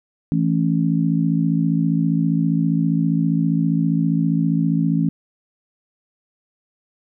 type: chord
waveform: sine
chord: A major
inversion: second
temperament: just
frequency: 165 / 220 / 275 Hz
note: E3 / A3 / C#4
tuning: +2 / 0 / -14 cents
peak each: -18 / -22 / -21 dBFS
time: 0.32-5.09 s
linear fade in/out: 0 ms
effects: none